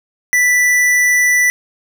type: tone with tanh clipping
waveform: sine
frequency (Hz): 1975.5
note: B6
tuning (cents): 0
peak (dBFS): -11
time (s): 0.33-1.5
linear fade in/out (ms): 0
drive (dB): 18
effects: none